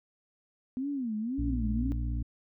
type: tone with vibrato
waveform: sine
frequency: 246.9 Hz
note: B3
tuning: in tune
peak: -30 dBFS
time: 0.77-1.92 s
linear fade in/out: 0 ms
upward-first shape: sine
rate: 1.9 Hz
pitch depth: 260 cents each way
type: harmonic tone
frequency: 58.27 Hz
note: A#1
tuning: in tune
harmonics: 1 / 2 / 4 / 5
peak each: -30 / -36 / -42 / -44 dBFS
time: 1.38-2.23 s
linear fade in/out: 10 ms
effects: none